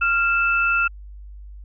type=tone pair together; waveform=sine; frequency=1388.1 / 2637 Hz; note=F6 / E7; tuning=-11 / 0 cents; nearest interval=major seventh; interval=1111 cents; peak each=-18 / -21 dBFS; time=0.01-0.88 s; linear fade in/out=10 ms; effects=added 50 Hz sine -36 dBFS peak until 1.64 s